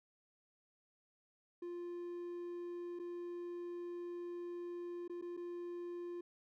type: tone with dropouts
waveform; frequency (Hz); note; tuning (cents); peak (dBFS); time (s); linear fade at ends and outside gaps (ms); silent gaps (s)
triangle; 349.2; F4; 0; -40; 1.62-6.21; 5; 2.991-2.996 / 5.079-5.096 / 5.214-5.222 / 5.368-5.373
effects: none